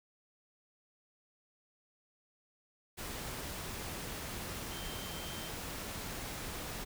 sine tone in noise, 3136 Hz, G7, in tune, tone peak -49 dBFS, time 4.7-5.5 s, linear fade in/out 20 ms, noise pink, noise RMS -42 dBFS, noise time 2.97-6.85 s, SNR -10 dB, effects none

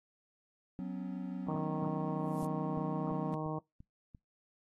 triangle chord, F# suspended fourth, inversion none, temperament equal with one note detuned, 185 / 251 / 277.2 Hz, F#3 / B3 / C#4, 0 / +28 / 0 cents, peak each -37 / -41 / -42 dBFS, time 0.79-3.34 s, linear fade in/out 0 ms
harmonic tone, 155.56 Hz, D#3, in tune, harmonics 1 / 2 / 3 / 4 / 5 / 6 / 7, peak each -38 / -41 / -43 / -44 / -45 / -46 / -46 dBFS, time 1.48-3.59 s, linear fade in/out 5 ms
violet noise with exponential growth, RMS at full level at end -46 dBFS, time 2.14-2.45 s, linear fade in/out 2 ms, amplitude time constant 67 ms
click train, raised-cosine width 5 ms, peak -39 dBFS, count 6, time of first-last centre 2.43-4.148 s, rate 2.91 Hz
effects noise-tail reverb RT60 0.2 s tail -24 dB re dry + AAC 32 kbps

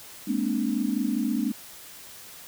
sine tone cluster, 209 / 233.2 / 258.9 / 293.3 Hz, G#3 / A#3 / C4 / D4, +11 / +1 / -18 / -2 cents, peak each -29 dBFS, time 0.27-1.52 s, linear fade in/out 10 ms, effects white hiss -45 dBFS RMS until 2.47 s

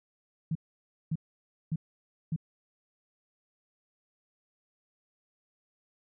sine tone bursts, 160.4 Hz, E3, 47 cents flat, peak -27 dBFS, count 4, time 0.51-2.362 s, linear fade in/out 5 ms, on 43 ms, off 560 ms, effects none

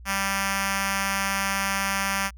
5% pulse tone with notch filter, 196 Hz, G3, in tune, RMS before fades -26 dBFS, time 0.05-2.31 s, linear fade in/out 50 ms, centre 410 Hz, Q 0.54, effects added 60 Hz sine -41 dBFS peak until 2.37 s

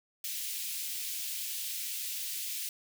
white high-pass noise, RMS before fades -37 dBFS, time 0.24-2.69 s, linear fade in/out 2 ms, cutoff 2400 Hz, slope 24 dB/octave, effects none

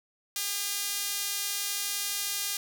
sawtooth tone with high-pass filter, 404.1 Hz, G#4, 47 cents flat, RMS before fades -32 dBFS, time 0.36-2.57 s, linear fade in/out 2 ms, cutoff 4300 Hz, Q 0.6, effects none

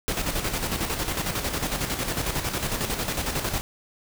pink noise with tremolo, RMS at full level -26 dBFS, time 0.08-3.61 s, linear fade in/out 0 ms, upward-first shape square, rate 11 Hz, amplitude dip 50%, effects none

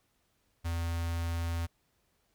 square tone with notch filter, 83.9 Hz, E2, 31 cents sharp, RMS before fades -33 dBFS, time 0.64-1.67 s, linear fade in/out 20 ms, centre 360 Hz, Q 0.96, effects pink hiss -74 dBFS RMS until 2.34 s

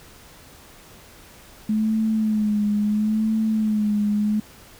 sine tone with vibrato, 213.8 Hz, A3, 49 cents flat, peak -18 dBFS, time 1.69-4.4 s, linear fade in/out 5 ms, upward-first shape sine, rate 0.74 Hz, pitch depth 51 cents each way, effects pink hiss -47 dBFS RMS until 4.79 s

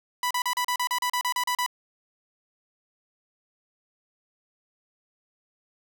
sawtooth tone bursts, 989 Hz, B5, 2 cents sharp, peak -20 dBFS, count 13, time 0.23-1.663 s, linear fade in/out 2 ms, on 77 ms, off 36 ms, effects none

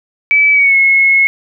sine tone with pitch glide, 2300 to 2177 Hz, D7 to C#7, -37 to -32 cents, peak -6 dBFS, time 0.31-1.27 s, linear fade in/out 0 ms, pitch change -95 cents, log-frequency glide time 0.52-0.76 s, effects none

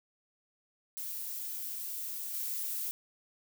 violet noise with level steps, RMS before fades -39 / -36 dBFS, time 0.97-2.91 s, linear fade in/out 0 ms, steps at 2.34 s, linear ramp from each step 2 ms, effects none

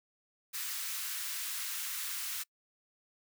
white high-pass noise, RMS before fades -38 dBFS, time 0.53-2.44 s, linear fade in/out 20 ms, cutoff 1200 Hz, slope 24 dB/octave, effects noise-tail reverb RT60 0.1 s tail -26 dB re dry

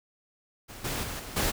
pink noise with level steps, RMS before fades -44 / -32 / -36 / -41 / -27 dBFS, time 0.68-1.52 s, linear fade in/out 20 ms, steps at 0.84 / 1.03 / 1.19 / 1.36 s, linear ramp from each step 10 ms, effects none

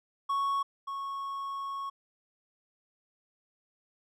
triangle tone pair in turn, 1108.7 / 1102.3 Hz, C#6 / C#6, 0 / -10 cents, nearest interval unison, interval 10 cents, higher first, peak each -25 / -32 dBFS, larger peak first, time 0.29-0.63 / 0.87-1.9 s, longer second, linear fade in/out 10 ms, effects none

